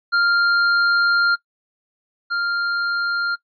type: tone pair in turn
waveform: square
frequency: 1396.9 / 1396.9 Hz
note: F6 / F6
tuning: 0 / 0 cents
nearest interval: unison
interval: 0 cents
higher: neither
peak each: -15 / -20 dBFS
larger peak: first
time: 0.12-1.36 / 2.3-3.36 s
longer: first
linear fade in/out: 20 ms
effects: noise-tail reverb RT60 0.1 s tail -21 dB re dry + resampled to 11025 Hz